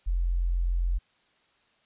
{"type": "tone", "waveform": "sine", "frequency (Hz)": 43.65, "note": "F1", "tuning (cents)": 0, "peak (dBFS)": -23, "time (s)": [0.06, 0.99], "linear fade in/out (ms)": 20, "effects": ["white hiss -66 dBFS RMS until 1.85 s", "resampled to 8000 Hz"]}